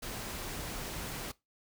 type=noise; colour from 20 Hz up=pink; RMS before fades=-40 dBFS; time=0.02-1.32 s; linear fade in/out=10 ms; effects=noise-tail reverb RT60 0.2 s tail -20 dB re dry